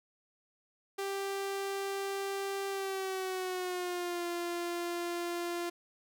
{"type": "tone with pitch glide", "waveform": "sawtooth", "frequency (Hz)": [393.2, 346.3], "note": ["G4", "F4"], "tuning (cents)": [5, -15], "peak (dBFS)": -30, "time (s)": [0.98, 5.7], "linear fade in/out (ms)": 10, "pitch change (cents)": -220, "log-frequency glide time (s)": [2.69, 4.26], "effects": []}